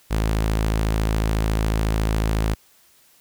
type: tone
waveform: sawtooth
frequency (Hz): 54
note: A1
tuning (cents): -32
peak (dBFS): -15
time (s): 0.1-2.55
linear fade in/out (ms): 20
effects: white hiss -56 dBFS RMS until 3.2 s